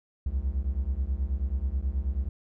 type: beating tone pair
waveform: triangle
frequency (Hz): 61.74 / 71.04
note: B1 / C#2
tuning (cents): 0 / +43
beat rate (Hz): 9.3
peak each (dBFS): -27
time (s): 0.26-2.29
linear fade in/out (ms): 5
effects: none